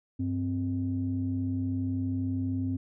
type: tone pair together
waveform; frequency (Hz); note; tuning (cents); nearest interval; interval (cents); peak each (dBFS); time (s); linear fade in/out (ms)
sine; 98 / 261.6; G2 / C4; 0 / 0; octave + perfect fourth; 1700; -30 / -29; 0.19-2.77; 10
effects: tanh soft clip ceiling -20 dBFS